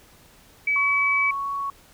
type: tone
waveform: sine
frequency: 2289 Hz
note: D7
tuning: 45 cents flat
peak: -19 dBFS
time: 0.67-1.31 s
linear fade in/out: 5 ms
type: tone with vibrato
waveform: sine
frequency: 1110 Hz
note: C#6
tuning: 2 cents sharp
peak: -25 dBFS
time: 0.76-1.7 s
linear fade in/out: 2 ms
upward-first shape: triangle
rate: 1.6 Hz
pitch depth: 11 cents each way
effects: pink hiss -53 dBFS RMS until 1.93 s